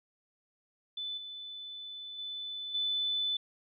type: tone with level steps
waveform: sine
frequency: 3503 Hz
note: A7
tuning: 8 cents flat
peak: -35 / -41 / -37 / -29 dBFS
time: 0.97-3.37 s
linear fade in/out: 5 ms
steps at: 1.17 / 2.18 / 2.74 s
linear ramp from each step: 10 ms
effects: none